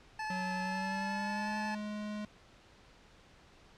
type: tone with vibrato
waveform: 25% pulse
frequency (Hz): 866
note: A5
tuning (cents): -28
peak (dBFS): -32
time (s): 0.19-1.75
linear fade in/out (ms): 5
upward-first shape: triangle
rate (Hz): 11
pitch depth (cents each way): 15
type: tone with pitch glide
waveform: square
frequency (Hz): 185 to 210.1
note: F#3 to G#3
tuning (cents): 0 to +20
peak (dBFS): -38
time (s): 0.3-2.25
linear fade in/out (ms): 2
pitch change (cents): +220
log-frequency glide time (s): 0.59-1.55
effects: pink hiss -60 dBFS RMS until 3.77 s + low-pass 5000 Hz 12 dB/octave